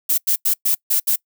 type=noise bursts at uneven times; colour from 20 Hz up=violet; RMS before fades=-17 dBFS; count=6; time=0.09-0.18 / 0.27-0.36 / 0.45-0.54 / 0.65-0.75 / 0.9-1 / 1.07-1.16 s; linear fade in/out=10 ms; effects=noise-tail reverb RT60 0.1 s tail -25 dB re dry